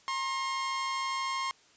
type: tone pair together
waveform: sawtooth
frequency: 935 / 1067.7 Hz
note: A#5 / C6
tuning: +5 / +35 cents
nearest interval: major second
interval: 230 cents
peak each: -37 / -27 dBFS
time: 0.08-1.51 s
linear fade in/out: 0 ms
effects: white hiss -61 dBFS RMS until 1.76 s + resampled to 16000 Hz